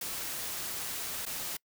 white noise with dropouts, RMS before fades -37 dBFS, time 0.01-1.57 s, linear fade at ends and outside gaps 5 ms, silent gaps 1.254-1.263 s, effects noise-tail reverb RT60 0.1 s tail -26 dB re dry

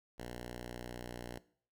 5% pulse tone, 60.3 Hz, B1, 41 cents flat, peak -32 dBFS, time 0.18-1.39 s, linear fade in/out 10 ms, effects noise-tail reverb RT60 0.5 s tail -19 dB re dry

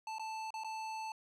square tone with dropouts, 880 Hz, A5, in tune, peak -40 dBFS, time 0.07-1.12 s, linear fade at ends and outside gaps 2 ms, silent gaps 0.184-0.195 / 0.505-0.54 / 0.636-0.645 s, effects low-pass 7000 Hz 12 dB/octave

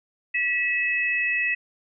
sine tone pair together, 1947 / 2587 Hz, B6 / E7, -25 / -33 cents, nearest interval perfect fourth, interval 492 cents, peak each -24 dBFS, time 0.34-1.55 s, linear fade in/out 10 ms, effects none

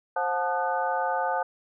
sine tone cluster, 528 / 722 / 875 / 1224 / 1498 Hz, C5 / F#5 / A5 / D#6 / F#6, +16 / -43 / -10 / -29 / +21 cents, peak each -31 / -29 / -28 / -34 / -34 dBFS, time 0.16-1.43 s, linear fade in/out 5 ms, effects none

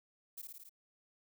violet noise with echo, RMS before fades -45 dBFS, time 0.37-0.42 s, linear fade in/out 10 ms, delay 55 ms, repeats 5, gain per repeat -2 dB, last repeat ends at 0.695 s, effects none

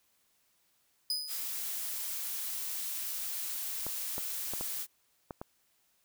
40% pulse tone with exponential decay, 4987 Hz, D#8, 3 cents sharp, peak -27 dBFS, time 1.1-1.66 s, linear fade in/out 2 ms, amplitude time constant 120 ms
blue noise, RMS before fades -37 dBFS, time 1.27-4.87 s, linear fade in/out 50 ms
clicks, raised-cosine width 1 ms, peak -25 dBFS, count 6, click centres 3.866 / 4.181 / 4.536 / 4.61 / 5.308 / 5.415 s
effects white hiss -72 dBFS RMS until 6.04 s

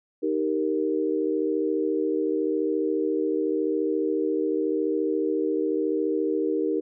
sine chord, Eb major, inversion none, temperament equal, 311.1 / 392 / 466.2 Hz, Eb4 / G4 / Bb4, 0 / 0 / 0 cents, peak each -26 / -27 / -27 dBFS, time 0.22-6.81 s, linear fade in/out 20 ms, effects none

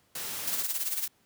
white noise, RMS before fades -36 dBFS, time 0.15-0.63 s, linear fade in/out 5 ms
blue noise with tremolo, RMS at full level -29 dBFS, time 0.47-1.08 s, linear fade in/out 5 ms, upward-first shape sine, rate 18 Hz, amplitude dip 65%
effects pink hiss -67 dBFS RMS until 1.25 s + high-pass 80 Hz 12 dB/octave

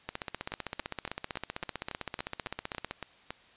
two click trains, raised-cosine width 0.3 ms, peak -20 / -18 dBFS, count 11 / 45, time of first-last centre 0.52-3.306 / 0.09-2.911 s, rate 3.59 / 15.6 Hz, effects white hiss -59 dBFS RMS until 3.56 s + resampled to 8000 Hz

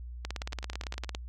two click trains, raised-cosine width 0.2 ms, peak -18 / -24 dBFS, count 17 / 8, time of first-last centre 0.25-1.149 / 0.42-1.149 s, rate 17.8 / 9.6 Hz, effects added 60 Hz sine -39 dBFS peak until 1.28 s

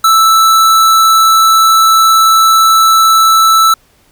square tone, 1318.5 Hz, E6, in tune, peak -5 dBFS, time 0.04-3.74 s, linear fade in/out 5 ms, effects pink hiss -50 dBFS RMS until 4.11 s

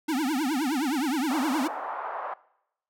square tone with vibrato, 283.5 Hz, C#4, 39 cents sharp, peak -25 dBFS, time 0.08-1.68 s, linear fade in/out 10 ms, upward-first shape triangle, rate 9.6 Hz, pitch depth 290 cents each way
white band-pass noise, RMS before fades -34 dBFS, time 1.3-2.34 s, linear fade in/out 5 ms, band 640 to 1100 Hz, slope 24 dB/octave
effects noise-tail reverb RT60 0.8 s tail -21 dB re dry

